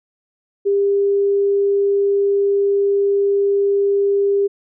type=tone; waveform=sine; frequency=400 Hz; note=G4; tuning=35 cents sharp; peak=-13 dBFS; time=0.65-4.48 s; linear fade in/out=20 ms; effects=none